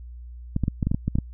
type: clicks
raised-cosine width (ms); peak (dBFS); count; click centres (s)
5; -10; 10; 0.564 / 0.637 / 0.681 / 0.828 / 0.87 / 0.915 / 0.945 / 1.08 / 1.155 / 1.186
effects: added 60 Hz sine -37 dBFS peak until 1.33 s